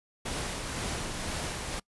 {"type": "noise with tremolo", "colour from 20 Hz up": "pink", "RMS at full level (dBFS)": -33, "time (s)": [0.25, 1.8], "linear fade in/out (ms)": 10, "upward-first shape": "triangle", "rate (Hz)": 2, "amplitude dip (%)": 35, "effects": ["noise-tail reverb RT60 0.1 s tail -25 dB re dry", "resampled to 24000 Hz"]}